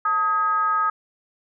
sine tone with frequency modulation, 1262 Hz, D#6, 24 cents sharp, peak -18 dBFS, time 0.05-0.9 s, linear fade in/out 5 ms, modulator 371 Hz, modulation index 0.52, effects none

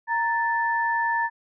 sine tone pair together, 929.8 / 1760 Hz, A#5 / A6, -5 / 0 cents, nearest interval major seventh, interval 1105 cents, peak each -23 / -25 dBFS, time 0.07-1.3 s, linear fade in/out 50 ms, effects none

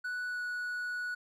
triangle tone with pitch glide, 1480 to 1468.9 Hz, F#6 to F#6, 0 to -13 cents, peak -32 dBFS, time 0.04-1.15 s, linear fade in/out 10 ms, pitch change -13 cents, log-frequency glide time 0.27-0.41 s, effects none

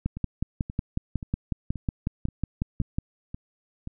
two click trains, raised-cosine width 5 ms, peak -13 / -22 dBFS, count 17 / 8, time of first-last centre 0.06-2.985 / 0.17-3.874 s, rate 5.47 / 1.89 Hz, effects none

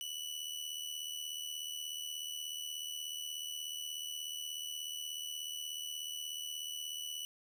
sawtooth tone with amplitude modulation, 2960 Hz, F#7, in tune, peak -34 dBFS, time 0.01-7.25 s, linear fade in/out 0 ms, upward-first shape sine, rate 76.6 Hz, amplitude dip 60%, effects none

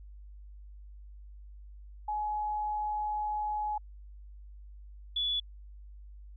sine tone pair in turn, 844 / 3428 Hz, G#5 / A7, +28 / -46 cents, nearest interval 2 octaves, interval 2426 cents, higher second, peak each -30 / -28 dBFS, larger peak second, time 2.08-3.78 / 5.16-5.4 s, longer first, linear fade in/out 5 ms, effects added 50 Hz sine -46 dBFS peak until 6.36 s

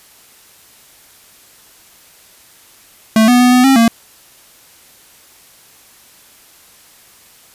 square tone with pitch steps, 220.3 / 246 / 248 / 250.2 / 268.8 / 229.9 Hz, A3 / B3 / B3 / B3 / C4 / A#3, +2 / -7 / +7 / +23 / +47 / -24 cents, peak -7 dBFS, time 3.16-3.88 s, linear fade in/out 2 ms, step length 120 ms, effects white hiss -45 dBFS RMS until 7.54 s + resampled to 32000 Hz

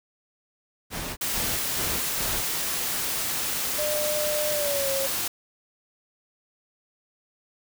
pink noise bursts, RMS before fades -32 dBFS, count 4, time 0.9-2.43 s, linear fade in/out 50 ms, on 270 ms, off 150 ms
white noise, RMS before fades -28 dBFS, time 1.21-5.28 s, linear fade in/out 5 ms
sine tone with pitch glide, 600 to 543.9 Hz, D5 to C#5, +37 to -33 cents, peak -26 dBFS, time 3.78-5.07 s, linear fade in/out 10 ms, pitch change -170 cents, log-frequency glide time 4.51-4.9 s
effects none

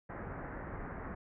pink low-pass noise, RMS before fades -43 dBFS, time 0.09-1.15 s, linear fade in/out 10 ms, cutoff 1900 Hz, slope 48 dB/octave, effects none

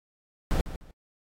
brown noise with echo, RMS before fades -24 dBFS, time 0.51-0.61 s, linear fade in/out 0 ms, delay 150 ms, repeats 2, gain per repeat -12 dB, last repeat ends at 0.91 s, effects AAC 48 kbps

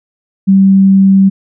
sine tone, 193.6 Hz, G3, 21 cents flat, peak -3 dBFS, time 0.47-1.3 s, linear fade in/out 20 ms, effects none

